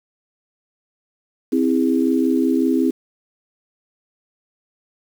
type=chord; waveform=sine; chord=C augmented; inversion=none; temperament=just; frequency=261.6 / 327 / 408.8 Hz; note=C4 / E4 / G#4; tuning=0 / -14 / -27 cents; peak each=-17 / -19 / -23 dBFS; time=1.52-2.91 s; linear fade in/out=10 ms; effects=7-bit